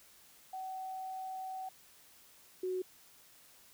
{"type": "tone pair in turn", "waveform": "sine", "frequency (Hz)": [756, 369.6], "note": ["F#5", "F#4"], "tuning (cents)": [37, -2], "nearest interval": "octave", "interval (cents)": 1239, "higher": "first", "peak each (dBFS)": [-39, -33], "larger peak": "second", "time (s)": [[0.53, 1.69], [2.63, 2.82]], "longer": "first", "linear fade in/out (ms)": 5, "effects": ["white hiss -61 dBFS RMS until 3.73 s"]}